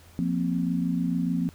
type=chord; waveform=sine; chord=F suspended fourth; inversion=none; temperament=equal with one note detuned; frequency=174.61 / 233.1 / 259.8 Hz; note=F3 / Bb3 / C4; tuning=0 / 0 / -12 cents; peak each=-26 / -30 / -28 dBFS; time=0.19-1.49 s; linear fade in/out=0 ms; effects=added 84 Hz sine -51 dBFS peak until 1.54 s + pink hiss -55 dBFS RMS until 1.54 s